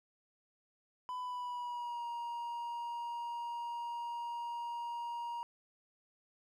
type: tone with pitch glide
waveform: triangle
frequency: 1000 to 945 Hz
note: B5 to A#5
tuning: +21 to +23 cents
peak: -36 dBFS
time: 1.09-5.43 s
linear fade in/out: 0 ms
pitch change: -98 cents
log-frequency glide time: 1.19-2.06 s
effects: none